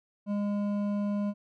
sine tone with hard clipping, 204.4 Hz, G#3, 27 cents flat, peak -29 dBFS, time 0.26-1.34 s, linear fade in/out 50 ms, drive 9 dB, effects none

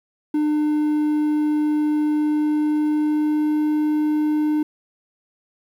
triangle tone with pitch glide, 301.2 to 303.1 Hz, D4 to D#4, +44 to -45 cents, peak -15 dBFS, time 0.34-4.63 s, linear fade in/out 5 ms, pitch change +11 cents, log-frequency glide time 2.12-3.67 s, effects 9-bit

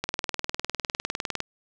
click train, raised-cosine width 0.2 ms, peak -10 dBFS, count 28, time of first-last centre 0.04-1.404 s, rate 19.8 Hz, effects none

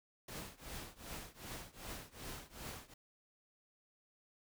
pink noise with tremolo, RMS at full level -45 dBFS, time 0.28-2.94 s, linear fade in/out 5 ms, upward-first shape triangle, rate 2.6 Hz, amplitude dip 95%, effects none

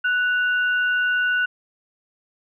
sine tone pair together, 1480.1 / 2794 Hz, F#6 / F7, 0 / 0 cents, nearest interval major seventh, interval 1100 cents, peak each -18 / -30 dBFS, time 0.04-1.46 s, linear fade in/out 10 ms, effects none

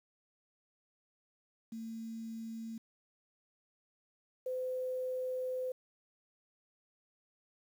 sine tone pair in turn, 225.5 / 510.5 Hz, A3 / C5, +43 / -43 cents, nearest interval octave + major second, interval 1414 cents, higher second, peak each -40 / -34 dBFS, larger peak second, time 1.72-2.78 / 4.46-5.72 s, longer second, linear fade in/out 5 ms, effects 10-bit

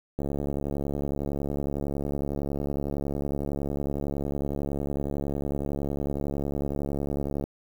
click train, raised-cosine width 2 ms, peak -17 dBFS, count 515, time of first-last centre 0.19-7.44 s, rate 70.9 Hz, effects 8-bit

